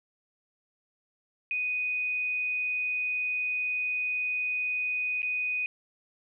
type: tone with dropouts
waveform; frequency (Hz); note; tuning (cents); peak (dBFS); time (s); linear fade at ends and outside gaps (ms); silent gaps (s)
sine; 2489; D#7; 0; -27; 1.51-5.66; 1; 5.219-5.229
effects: none